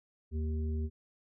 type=harmonic tone; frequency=77.7 Hz; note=D#2; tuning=2 cents flat; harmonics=1 / 3 / 5; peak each=-31 / -41 / -45 dBFS; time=0.31-0.9 s; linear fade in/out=50 ms; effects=none